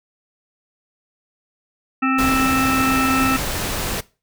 harmonic tone, 263.8 Hz, C4, 14 cents sharp, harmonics 1 / 3 / 5 / 7 / 9 / 10, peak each -18 / -29 / -20 / -29 / -34 / -26 dBFS, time 2.02-3.37 s, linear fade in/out 10 ms
pink noise, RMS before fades -24 dBFS, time 2.18-4.01 s, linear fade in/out 10 ms
effects noise-tail reverb RT60 0.3 s tail -20 dB re dry

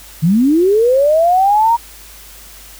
sine linear sweep, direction up, 147.9 to 950 Hz, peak -8 dBFS, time 0.22-1.77 s, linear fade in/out 20 ms, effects added 50 Hz sine -41 dBFS peak until 2.79 s + white hiss -38 dBFS RMS until 2.79 s

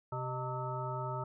harmonic tone with a mistuned harmonic, 129.3 Hz, C3, 20 cents flat, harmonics 1 / 3 / 5 / 7 / 9 / 10, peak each -38 / -45 / -43 / -41 / -52 / -42 dBFS, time 0.12-1.24 s, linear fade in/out 5 ms, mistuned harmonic 5, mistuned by -81 cents, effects none

